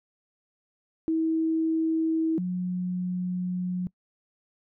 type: tone pair in turn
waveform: sine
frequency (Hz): 322.3 / 180.88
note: E4 / F#3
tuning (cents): -39 / -39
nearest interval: minor seventh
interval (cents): 1000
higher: first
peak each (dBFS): -22 / -26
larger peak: first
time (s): 1.08-2.38 / 2.38-3.87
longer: second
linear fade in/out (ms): 0
effects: noise-tail reverb RT60 0.1 s tail -23 dB re dry